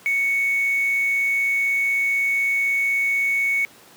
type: tone with quantisation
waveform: sine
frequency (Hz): 2221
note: C#7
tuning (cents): +3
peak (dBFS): -18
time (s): 0.06-3.65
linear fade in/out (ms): 0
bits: 6
effects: pink hiss -48 dBFS RMS until 3.96 s + high-pass 200 Hz 12 dB/octave